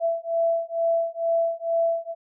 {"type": "beating tone pair", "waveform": "sine", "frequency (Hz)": [666, 668.2], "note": ["E5", "E5"], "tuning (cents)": [18, 23], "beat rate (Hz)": 2.2, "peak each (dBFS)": -24, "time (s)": [0, 2.15], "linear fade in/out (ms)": 50, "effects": []}